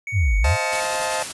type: tone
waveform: triangle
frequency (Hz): 2233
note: C#7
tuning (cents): +12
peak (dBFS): -25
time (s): 0.07-0.8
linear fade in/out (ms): 2
type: exponential two-way sweep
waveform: sine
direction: down then up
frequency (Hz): 115.1 to 47 to 115.1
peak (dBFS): -15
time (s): 0.12-0.57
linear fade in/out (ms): 50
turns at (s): 0.38
type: chord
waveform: sawtooth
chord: F dominant seventh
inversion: second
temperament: just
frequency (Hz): 523.8 / 628.6 / 698.5 / 873.1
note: C5 / Eb5 / F5 / A5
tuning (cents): +2 / +18 / 0 / -14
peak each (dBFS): -25 / -23 / -27 / -22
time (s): 0.44-1.23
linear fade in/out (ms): 5
type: noise with tremolo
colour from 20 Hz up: white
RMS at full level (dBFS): -28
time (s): 0.71-1.33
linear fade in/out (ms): 20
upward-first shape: triangle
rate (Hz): 10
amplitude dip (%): 35
effects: resampled to 24000 Hz